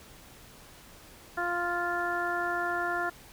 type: harmonic tone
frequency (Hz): 349.2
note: F4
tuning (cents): 0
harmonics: 1 / 2 / 3 / 4 / 5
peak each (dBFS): -36 / -33 / -37 / -32 / -36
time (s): 1.37-3.1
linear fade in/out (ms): 10
effects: pink hiss -52 dBFS RMS until 3.32 s